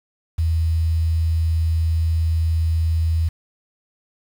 sine tone with quantisation, 81.5 Hz, E2, 19 cents flat, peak -16 dBFS, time 0.38-3.29 s, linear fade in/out 10 ms, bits 7, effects none

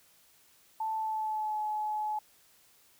sine tone with pitch glide, 880 to 852 Hz, A5 to G#5, 0 to +44 cents, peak -30 dBFS, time 0.8-2.19 s, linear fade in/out 5 ms, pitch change -56 cents, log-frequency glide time 0.94-1.6 s, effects white hiss -63 dBFS RMS until 2.99 s

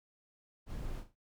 brown noise with echo, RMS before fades -41 dBFS, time 0.66-1.04 s, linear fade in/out 50 ms, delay 38 ms, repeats 3, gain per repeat -9 dB, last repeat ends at 1.154 s, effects none

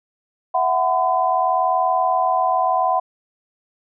sine chord, E suspended second, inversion none, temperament equal with one note detuned, 659.3 / 740 / 1012.6 Hz, E5 / F#5 / B5, 0 / 0 / +43 cents, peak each -23 / -18 / -20 dBFS, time 0.54-3 s, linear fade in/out 10 ms, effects none

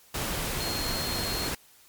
sine tone in noise, 4247 Hz, C8, 25 cents sharp, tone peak -33 dBFS, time 0.6-1.48 s, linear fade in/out 5 ms, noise pink, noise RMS -31 dBFS, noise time 0.14-1.55 s, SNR -5 dB, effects white hiss -57 dBFS RMS until 1.88 s + MP3 96 kbps

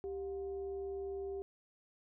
sine tone with frequency modulation, 392 Hz, G4, in tune, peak -38 dBFS, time 0.04-1.42 s, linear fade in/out 0 ms, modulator 325 Hz, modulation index 0.34, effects none

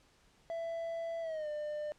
triangle tone with pitch glide, 665 to 599.3 Hz, E5 to D5, +15 to +35 cents, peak -34 dBFS, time 0.5-1.92 s, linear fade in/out 0 ms, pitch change -180 cents, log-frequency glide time 1.21-1.48 s, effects pink hiss -67 dBFS RMS until 1.98 s + low-pass 8000 Hz 12 dB/octave

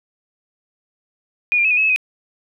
sine tone with pitch steps, 2451 / 2390 / 2579 / 2455 / 2575 / 2592 / 2510 Hz, D#7 / D7 / E7 / D#7 / E7 / E7 / D#7, -27 / +30 / -39 / -24 / -41 / -30 / +15 cents, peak -13 dBFS, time 1.52-1.961 s, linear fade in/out 0 ms, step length 63 ms, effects none

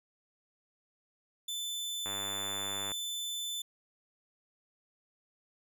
sawtooth tone, 3520 Hz, A7, in tune, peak -32 dBFS, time 1.48-3.62 s, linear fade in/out 5 ms
click train, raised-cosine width 0.5 ms, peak -26 dBFS, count 86, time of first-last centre 2.06-2.918 s, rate 99.1 Hz
effects none

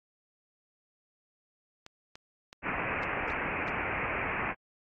clicks, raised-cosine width 0.2 ms, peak -28 dBFS, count 6, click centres 1.864 / 2.155 / 2.529 / 3.033 / 3.302 / 3.681 s
white low-pass noise, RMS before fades -33 dBFS, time 2.62-4.55 s, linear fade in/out 50 ms, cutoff 2600 Hz, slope 96 dB/octave
effects AAC 48 kbps

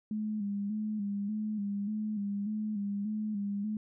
sine tone with vibrato, 207.7 Hz, G#3, in tune, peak -31 dBFS, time 0.11-3.77 s, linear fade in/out 2 ms, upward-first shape square, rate 1.7 Hz, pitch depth 51 cents each way, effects none

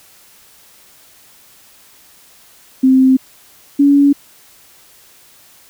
sine tone pair in turn, 261.6 / 283.1 Hz, C4 / C#4, 0 / +37 cents, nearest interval minor second, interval 137 cents, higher second, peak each -6 dBFS, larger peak neither, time 2.83-3.17 / 3.79-4.13 s, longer neither, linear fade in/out 10 ms, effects white hiss -46 dBFS RMS until 5.69 s

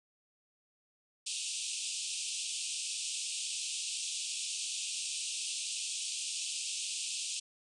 white band-pass noise, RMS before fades -38 dBFS, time 1.26-7.4 s, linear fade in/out 10 ms, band 2500 to 9300 Hz, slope 96 dB/octave, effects none

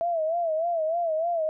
sine tone with vibrato, 659.3 Hz, E5, in tune, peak -23 dBFS, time 0.01-1.49 s, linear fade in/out 0 ms, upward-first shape sine, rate 3.3 Hz, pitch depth 98 cents each way, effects none

